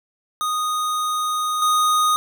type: tone with level steps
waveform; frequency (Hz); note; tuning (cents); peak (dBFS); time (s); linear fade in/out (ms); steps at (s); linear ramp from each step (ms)
square; 1240; D#6; -6; -21 / -16; 0.41-2.16; 0; 1.62; 2
effects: none